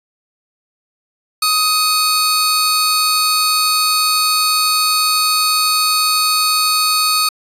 sawtooth tone pair together, 1254 / 4456 Hz, D#6 / C#8, +13 / +8 cents, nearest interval octave + minor seventh, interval 2195 cents, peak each -12 dBFS, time 1.42-7.29 s, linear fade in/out 5 ms, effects resampled to 32000 Hz

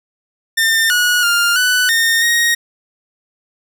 sawtooth tone with pitch steps, 1804 / 1457 / 1403 / 1492 / 1832 / 1873 Hz, A6 / F#6 / F6 / F#6 / A#6 / A#6, +43 / -27 / +8 / +14 / -31 / +8 cents, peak -8 dBFS, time 0.57-2.55 s, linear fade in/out 10 ms, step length 330 ms, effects none

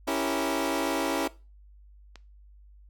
20% pulse chord, C# diminished seventh, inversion none, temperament equal, 277.2 / 329.6 / 392 / 466.2 Hz, C#4 / E4 / G4 / Bb4, 0 / 0 / 0 / 0 cents, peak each -25 / -25 / -30 / -30 dBFS, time 0.07-1.28 s, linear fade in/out 10 ms
click, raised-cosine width 0.2 ms, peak -27 dBFS, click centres 2.157 s
effects noise-tail reverb RT60 0.3 s tail -19 dB re dry + added 50 Hz sine -50 dBFS peak until 2.89 s

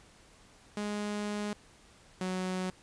sawtooth tone pair in turn, 207.7 / 185.04 Hz, G#3 / F#3, 0 / 0 cents, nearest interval major second, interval 200 cents, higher first, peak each -29 / -28 dBFS, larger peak second, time 0.77-1.53 / 2.21-2.7 s, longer first, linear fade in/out 2 ms, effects pink hiss -59 dBFS RMS until 2.82 s + resampled to 22050 Hz

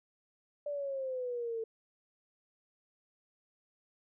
sine exponential sweep, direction down, 588 to 445.7 Hz, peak -34 dBFS, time 0.66-1.64 s, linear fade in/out 5 ms, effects none

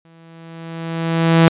sawtooth tone with exponential growth, 164.81 Hz, E3, in tune, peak -3 dBFS, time 0.05-1.48 s, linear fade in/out 0 ms, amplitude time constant 310 ms, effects resampled to 8000 Hz

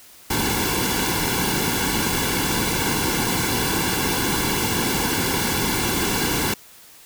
pink noise with comb filter, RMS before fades -22 dBFS, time 0.3-6.54 s, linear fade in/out 5 ms, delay 1.6 ms, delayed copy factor -0.75, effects white hiss -47 dBFS RMS until 7.05 s

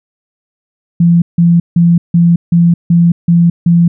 sine tone bursts, 170.7 Hz, F3, 39 cents flat, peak -4 dBFS, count 8, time 1-3.88 s, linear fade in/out 5 ms, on 220 ms, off 160 ms, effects none

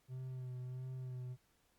triangle tone with vibrato, 127.6 Hz, C3, 43 cents flat, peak -40 dBFS, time 0.08-1.37 s, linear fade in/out 50 ms, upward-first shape sine, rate 1.5 Hz, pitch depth 28 cents each way, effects pink hiss -75 dBFS RMS until 1.78 s + Opus 48 kbps

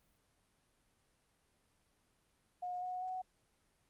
sine tone with pitch steps, 720 / 731.3 / 742.8 Hz, F#5 / F#5 / F#5, -47 / -20 / +7 cents, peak -38 dBFS, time 2.62-3.22 s, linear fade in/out 10 ms, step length 200 ms, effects pink hiss -75 dBFS RMS until 3.89 s + Opus 32 kbps

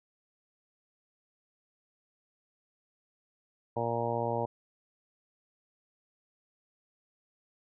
harmonic tone, 117.3 Hz, A#2, 11 cents sharp, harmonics 1 / 2 / 3 / 4 / 5 / 6 / 7 / 8, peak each -37 / -40 / -40 / -35 / -35 / -39 / -37 / -37 dBFS, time 3.76-4.46 s, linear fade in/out 10 ms, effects none

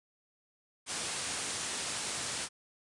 white low-pass noise, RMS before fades -37 dBFS, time 0.86-2.49 s, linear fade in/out 50 ms, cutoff 10000 Hz, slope 96 dB/octave, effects high-pass 80 Hz 12 dB/octave + resampled to 24000 Hz

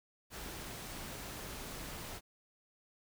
pink noise, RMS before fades -45 dBFS, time 0.3-2.21 s, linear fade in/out 50 ms, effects none

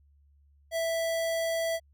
square tone, 659.3 Hz, E5, in tune, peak -28 dBFS, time 0.71-1.8 s, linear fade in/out 50 ms, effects added 71 Hz sine -59 dBFS peak until 1.93 s

